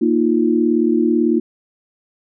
sine chord, Bb suspended fourth, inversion none, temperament equal, 233.1 / 311.1 / 349.2 Hz, Bb3 / Eb4 / F4, 0 / 0 / 0 cents, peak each -17 dBFS, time 0.01-1.4 s, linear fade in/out 10 ms, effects none

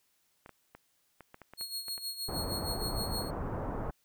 clicks, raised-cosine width 0.5 ms, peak -33 dBFS, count 10, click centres 0.461 / 0.493 / 0.75 / 1.207 / 1.344 / 1.417 / 1.536 / 1.611 / 1.883 / 1.979 s
sawtooth tone with tremolo, 4306 Hz, C8, 49 cents sharp, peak -31 dBFS, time 1.57-3.31 s, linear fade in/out 50 ms, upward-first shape sine, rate 6.4 Hz, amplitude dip 70%
pink low-pass noise, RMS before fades -36 dBFS, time 2.28-3.91 s, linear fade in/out 10 ms, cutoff 1200 Hz, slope 24 dB/octave
effects white hiss -73 dBFS RMS until 4.04 s

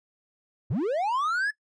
triangle linear sweep, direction up, 88.3 to 1744 Hz, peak -22 dBFS, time 0.7-1.51 s, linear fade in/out 10 ms, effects noise-tail reverb RT60 0.1 s tail -21 dB re dry + resampled to 22050 Hz

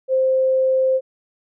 sine tone, 523.3 Hz, C5, in tune, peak -14 dBFS, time 0.08-1.01 s, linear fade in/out 50 ms, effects none

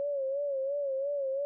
sine tone with vibrato, 554.4 Hz, C#5, in tune, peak -29 dBFS, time 0-1.45 s, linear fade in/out 0 ms, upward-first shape sine, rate 2.9 Hz, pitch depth 76 cents each way, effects none

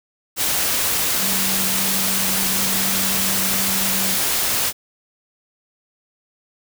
sine tone in noise, 192.2 Hz, G3, 34 cents flat, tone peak -28 dBFS, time 1.18-4.18 s, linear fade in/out 50 ms, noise white, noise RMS -20 dBFS, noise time 0.36-4.73 s, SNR -11 dB, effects none

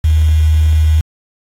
sine tone with quantisation, 78.2 Hz, D#2, 9 cents sharp, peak -7 dBFS, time 0.04-1.01 s, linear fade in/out 5 ms, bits 5, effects AAC 48 kbps

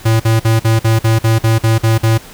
square tone bursts, 112.3 Hz, A2, 36 cents sharp, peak -9 dBFS, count 11, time 0.05-2.18 s, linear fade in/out 10 ms, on 150 ms, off 48 ms, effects pink hiss -36 dBFS RMS until 2.33 s

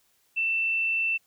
sine tone, 2674 Hz, E7, 24 cents sharp, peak -23 dBFS, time 0.36-1.18 s, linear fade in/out 20 ms, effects white hiss -67 dBFS RMS until 1.26 s

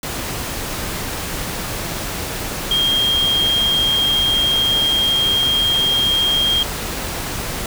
sine tone in noise, 3221 Hz, G7, 46 cents sharp, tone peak -14 dBFS, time 2.71-6.63 s, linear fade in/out 2 ms, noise pink, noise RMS -25 dBFS, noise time 0.03-7.66 s, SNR +8 dB, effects none

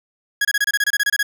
40% pulse tone bursts, 1661.2 Hz, G#6, in tune, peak -14 dBFS, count 13, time 0.41-1.229 s, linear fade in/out 5 ms, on 39 ms, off 26 ms, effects none

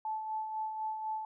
sine tone with tremolo, 871 Hz, A5, 18 cents flat, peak -32 dBFS, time 0.05-1.25 s, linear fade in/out 2 ms, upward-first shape sine, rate 4 Hz, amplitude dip 45%, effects none

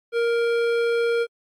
triangle tone with hard clipping, 467.7 Hz, A#4, 6 cents sharp, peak -21 dBFS, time 0.12-1.27 s, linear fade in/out 50 ms, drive 17 dB, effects AAC 64 kbps

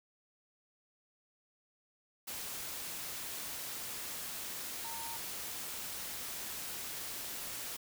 sine tone in noise, 917 Hz, A#5, 29 cents flat, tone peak -45 dBFS, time 4.84-5.17 s, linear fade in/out 10 ms, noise white, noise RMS -42 dBFS, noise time 2.27-7.77 s, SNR -6 dB, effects none

